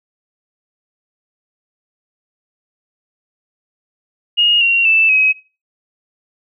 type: tone with pitch steps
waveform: sine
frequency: 2861 / 2751 / 2645 / 2543 Hz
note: F7 / F7 / E7 / D#7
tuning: +41 / -27 / +5 / +37 cents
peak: -9 dBFS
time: 4.37-5.33 s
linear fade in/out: 20 ms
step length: 240 ms
effects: noise-tail reverb RT60 0.3 s tail -18 dB re dry